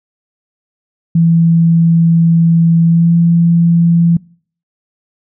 sine tone with pitch glide, 166.4 to 169.11 Hz, E3 to E3, +17 to +45 cents, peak -6 dBFS, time 1.15-4.17 s, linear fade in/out 5 ms, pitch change +28 cents, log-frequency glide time 2.84-3.14 s, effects noise-tail reverb RT60 0.5 s tail -24 dB re dry

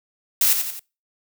blue noise with echo, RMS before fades -17 dBFS, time 0.41-0.53 s, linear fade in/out 2 ms, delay 88 ms, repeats 3, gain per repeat -6 dB, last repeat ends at 0.794 s, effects noise-tail reverb RT60 0.3 s tail -25 dB re dry

